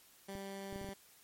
15% pulse tone, 196 Hz, G3, in tune, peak -37 dBFS, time 0.28-0.94 s, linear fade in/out 10 ms
clicks, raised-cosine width 3 ms, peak -34 dBFS, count 6, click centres 0.353 / 0.727 / 0.76 / 0.814 / 0.845 / 0.889 s
effects white hiss -63 dBFS RMS until 1.23 s + MP3 64 kbps

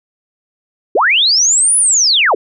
sine linear two-way sweep, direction up then down, 310.2 to 10060 to 310.2 Hz, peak -8 dBFS, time 0.95-2.35 s, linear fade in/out 5 ms, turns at 1.77 s, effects none

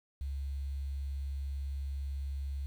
sine tone with quantisation, 69 Hz, C#2, 7 cents flat, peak -34 dBFS, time 0.21-2.66 s, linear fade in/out 0 ms, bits 10, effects none

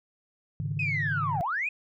sine chord, Ab suspended fourth, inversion none, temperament just, 103.83 / 138.43 / 155.74 Hz, Ab2 / Db3 / Eb3, 0 / -2 / +2 cents, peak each -33 / -32 / -32 dBFS, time 0.6-1.41 s, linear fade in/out 0 ms
sine linear two-way sweep, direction down then up, 2576 to 659.3 to 2576 Hz, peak -26 dBFS, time 0.79-1.69 s, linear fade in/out 5 ms, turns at 1.42 s
effects tanh soft clip ceiling -19 dBFS

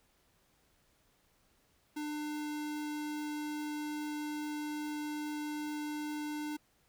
square tone, 299.6 Hz, D4, 35 cents sharp, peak -37 dBFS, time 1.96-6.57 s, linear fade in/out 10 ms, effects pink hiss -71 dBFS RMS until 6.88 s

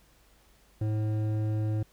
triangle tone with hard clipping, 107.7 Hz, A2, 37 cents flat, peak -28 dBFS, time 0.81-1.83 s, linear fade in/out 5 ms, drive 14 dB, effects added 50 Hz sine -63 dBFS peak until 1.92 s + pink hiss -63 dBFS RMS until 1.92 s

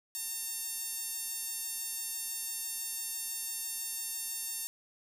5% pulse tone with band-pass filter, 906 Hz, A#5, 50 cents flat, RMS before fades -38 dBFS, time 0.15-4.67 s, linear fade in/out 0 ms, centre 12000 Hz, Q 1.1, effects 10-bit

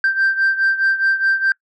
sine beating tone pair, 1568 / 1572.8 Hz, G6 / G6, 0 / +5 cents, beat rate 4.8 Hz, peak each -14 / -18 dBFS, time 0.04-1.52 s, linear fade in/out 2 ms, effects noise-tail reverb RT60 0.1 s tail -25 dB re dry + tanh soft clip ceiling -10 dBFS

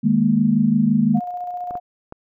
sine chord, D# suspended fourth, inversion none, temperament just, 155.56 / 207.4 / 233.3 Hz, D#3 / G#3 / A#3, 0 / -2 / +2 cents, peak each -22 / -17 / -17 dBFS, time 0.03-1.2 s, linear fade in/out 20 ms
sine tone with tremolo, 715 Hz, F5, 41 cents sharp, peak -24 dBFS, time 1.14-1.8 s, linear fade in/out 20 ms, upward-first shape square, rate 15 Hz, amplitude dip 30%
clicks, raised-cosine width 1 ms, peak -20 dBFS, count 3, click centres 1.709 / 1.754 / 2.124 s
effects none

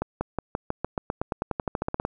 accelerating click train, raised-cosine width 1 ms, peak -12 dBFS, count 20, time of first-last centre 0.02-2.051 s, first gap 190 ms, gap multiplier 0.93, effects none

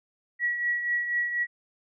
sine tone with tremolo, 1925 Hz, B6, 45 cents flat, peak -22 dBFS, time 0.39-1.47 s, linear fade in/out 50 ms, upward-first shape triangle, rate 4.1 Hz, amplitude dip 60%, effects none

